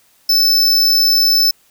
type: tone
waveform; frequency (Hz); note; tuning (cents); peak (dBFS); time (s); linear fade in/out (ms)
square; 5274; E8; 0; -10; 0.29-1.51; 5
effects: white hiss -54 dBFS RMS until 1.7 s